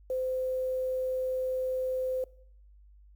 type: tone with quantisation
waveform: sine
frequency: 515 Hz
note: C5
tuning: 28 cents flat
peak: -28 dBFS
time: 0.1-2.24 s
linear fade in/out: 2 ms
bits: 9
effects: noise-tail reverb RT60 0.7 s tail -22 dB re dry + added 50 Hz sine -53 dBFS peak until 3.15 s